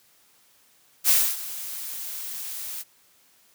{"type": "noise with ADSR envelope", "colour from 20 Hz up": "blue", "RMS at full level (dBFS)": -17, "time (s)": [1.04, 2.84], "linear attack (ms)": 51, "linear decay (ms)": 270, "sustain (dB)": -17, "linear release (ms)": 34, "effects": ["white hiss -60 dBFS RMS until 3.54 s", "high-pass 80 Hz 12 dB/octave"]}